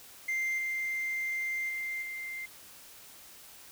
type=tone with level steps; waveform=sine; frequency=2093 Hz; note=C7; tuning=in tune; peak=-26 / -29 / -32 / -36 dBFS; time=0.28-2.46 s; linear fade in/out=10 ms; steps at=0.58 / 1.69 / 2.02 s; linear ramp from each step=2 ms; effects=tanh soft clip ceiling -28 dBFS + white hiss -52 dBFS RMS until 3.71 s